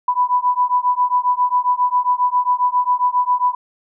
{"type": "beating tone pair", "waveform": "sine", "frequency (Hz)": [987.8, 995.2], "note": ["B5", "B5"], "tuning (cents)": [0, 13], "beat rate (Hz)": 7.4, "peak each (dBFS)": -17, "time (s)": [0.08, 3.55], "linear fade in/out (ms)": 5, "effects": []}